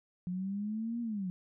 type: linear two-way sweep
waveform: sine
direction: up then down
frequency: 176.6 to 238.9 to 176.6 Hz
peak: -33 dBFS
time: 0.27-1.3 s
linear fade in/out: 0 ms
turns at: 1.01 s
effects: none